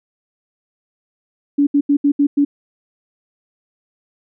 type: tone bursts at uneven times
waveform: sine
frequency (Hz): 285.8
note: D4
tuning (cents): -47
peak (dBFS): -10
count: 6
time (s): 1.58-1.67 / 1.74-1.81 / 1.89-1.97 / 2.04-2.12 / 2.19-2.27 / 2.37-2.45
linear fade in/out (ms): 10
effects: none